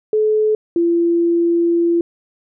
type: tone pair in turn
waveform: sine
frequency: 430 / 340.3 Hz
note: A4 / F4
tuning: -40 / -45 cents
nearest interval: major third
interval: 405 cents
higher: first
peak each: -12 dBFS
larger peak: neither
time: 0.13-0.55 / 0.76-2.01 s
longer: second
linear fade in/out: 2 ms
effects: none